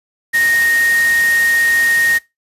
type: tone in noise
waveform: sine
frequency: 1858 Hz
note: A#6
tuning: 6 cents flat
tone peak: -11 dBFS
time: 0.33-2.19 s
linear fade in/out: 20 ms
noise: white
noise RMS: -24 dBFS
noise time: 0.33-2.19 s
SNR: +10 dB
effects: noise-tail reverb RT60 0.2 s tail -20 dB re dry + resampled to 32000 Hz